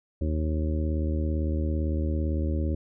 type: harmonic tone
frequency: 77.78 Hz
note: D#2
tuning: in tune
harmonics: 1 / 2 / 3 / 4 / 5 / 6 / 7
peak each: -25 / -37 / -34 / -34 / -39 / -48 / -39 dBFS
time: 0.21-2.75 s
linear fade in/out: 5 ms
effects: none